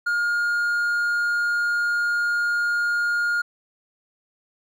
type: tone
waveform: triangle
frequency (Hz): 1420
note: F6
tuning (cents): +28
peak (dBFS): -18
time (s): 0.06-3.42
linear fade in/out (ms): 10
effects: none